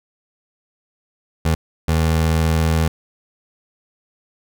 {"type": "tone bursts at uneven times", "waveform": "25% pulse", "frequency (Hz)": 80.5, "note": "E2", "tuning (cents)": -41, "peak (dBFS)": -11, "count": 2, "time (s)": [[1.45, 1.55], [1.88, 2.88]], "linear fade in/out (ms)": 5, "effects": []}